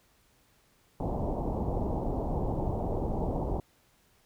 pink low-pass noise, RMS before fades -31 dBFS, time 1-3.6 s, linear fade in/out 2 ms, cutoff 900 Hz, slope 48 dB/octave, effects pink hiss -66 dBFS RMS until 4.25 s

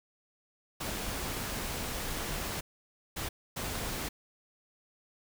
pink noise bursts at uneven times, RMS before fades -36 dBFS, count 3, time 0.8-2.61 / 3.16-3.29 / 3.56-4.09 s, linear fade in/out 10 ms, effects none

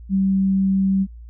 sine tone, 192.8 Hz, G3, 28 cents flat, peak -15 dBFS, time 0.09-1.07 s, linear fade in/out 50 ms, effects added 58 Hz sine -36 dBFS peak until 1.29 s

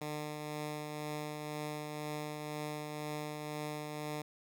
10% pulse tone with tremolo, 150.5 Hz, D3, 43 cents sharp, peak -29 dBFS, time 0.01-4.22 s, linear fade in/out 5 ms, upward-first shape triangle, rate 2 Hz, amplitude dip 35%, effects none

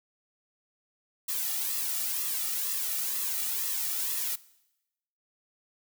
blue noise with flanger, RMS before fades -31 dBFS, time 1.28-4.36 s, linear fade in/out 10 ms, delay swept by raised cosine 1.3 to 1.94 ms, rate 2.1 Hz, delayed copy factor -0.7, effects noise-tail reverb RT60 0.9 s tail -20 dB re dry

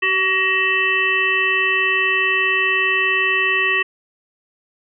harmonic tone with a mistuned harmonic, 377.6 Hz, F#4, 35 cents sharp, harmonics 1 / 3 / 5 / 7 / 8, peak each -26 / -25 / -18 / -19 / -28 dBFS, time 0.02-3.83 s, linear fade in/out 10 ms, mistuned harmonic 1, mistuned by +16 cents, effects none

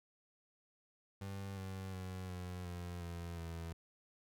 30% pulse tone with pitch steps, 98 / 95.38 / 92.82 / 90.33 / 87.92 / 85.56 / 83.27 Hz, G2 / G2 / F#2 / F#2 / F2 / F2 / E2, 0 / -47 / +6 / -41 / +12 / -35 / +18 cents, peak -40 dBFS, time 1.21-3.73 s, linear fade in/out 5 ms, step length 360 ms, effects none

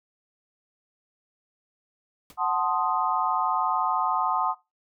pink noise with exponential decay, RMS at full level -42 dBFS, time 2.3-2.38 s, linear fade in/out 1 ms, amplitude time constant 17 ms
sine chord, F# diminished seventh, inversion none, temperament equal, 740 / 880 / 1046.5 / 1244.5 Hz, F#5 / A5 / C6 / Eb6, 0 / 0 / 0 / 0 cents, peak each -28 dBFS, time 2.37-4.55 s, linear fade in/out 50 ms
effects noise-tail reverb RT60 0.2 s tail -17 dB re dry

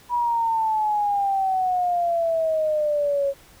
sine exponential sweep, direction down, 975 to 550 Hz, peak -19 dBFS, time 0.09-3.34 s, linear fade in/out 50 ms, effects pink hiss -51 dBFS RMS until 3.6 s

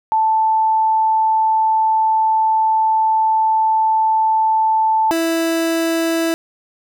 sine / 30% pulse tone pair in turn, 880 / 329.6 Hz, A5 / E4, 0 / 0 cents, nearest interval octave + perfect fourth, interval 1700 cents, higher first, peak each -12 / -13 dBFS, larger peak first, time 0.12-5.11 / 5.11-6.34 s, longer first, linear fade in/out 0 ms, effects none

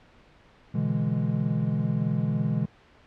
triangle chord, E dominant seventh, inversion second, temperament equal, 123.47 / 146.83 / 164.81 / 207.7 Hz, B2 / D3 / E3 / G#3, 0 / 0 / 0 / 0 cents, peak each -27 dBFS, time 0.74-2.66 s, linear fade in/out 10 ms, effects pink hiss -56 dBFS RMS until 3.06 s + low-pass 3000 Hz 12 dB/octave

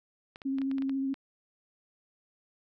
clicks, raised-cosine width 0.3 ms, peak -29 dBFS, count 9, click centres 0.359 / 0.418 / 0.585 / 0.617 / 0.714 / 0.783 / 0.822 / 0.895 / 1.142 s
sine tone with vibrato, 270 Hz, C#4, 45 cents flat, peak -28 dBFS, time 0.45-1.14 s, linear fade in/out 10 ms, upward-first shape triangle, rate 14 Hz, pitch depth 23 cents each way
effects none

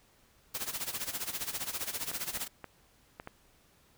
white noise with tremolo, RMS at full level -34 dBFS, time 0.54-2.48 s, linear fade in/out 10 ms, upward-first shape sine, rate 15 Hz, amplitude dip 80%
clicks, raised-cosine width 0.5 ms, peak -26 dBFS, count 5, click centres 2.115 / 2.372 / 2.643 / 3.199 / 3.274 s
effects pink hiss -65 dBFS RMS until 3.97 s

